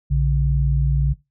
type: tone pair together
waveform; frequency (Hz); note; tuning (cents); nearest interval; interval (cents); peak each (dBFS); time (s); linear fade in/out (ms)
sine; 59.12 / 140.6; A#1 / C#3; +25 / +25; octave + minor third; 1500; -18; 0.1-1.14; 20
effects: noise-tail reverb RT60 0.2 s tail -18 dB re dry